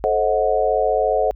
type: tone cluster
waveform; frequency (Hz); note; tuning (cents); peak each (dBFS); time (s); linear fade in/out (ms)
sine; 436.6 / 531 / 630 / 733; A4 / C5 / D#5 / F#5; -13 / +25 / +21 / -16; -21; 0.04-1.31; 0
effects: added 50 Hz sine -36 dBFS peak until 1.35 s